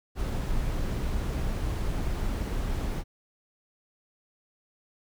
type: noise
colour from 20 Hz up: brown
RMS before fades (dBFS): -29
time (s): 0.15-3.04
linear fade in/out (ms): 50
effects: none